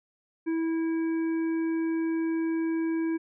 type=harmonic tone; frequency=326.6 Hz; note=E4; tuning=16 cents flat; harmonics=1 / 3 / 5 / 7; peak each=-25 / -45 / -44 / -47 dBFS; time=0.46-3.18 s; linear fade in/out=20 ms; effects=none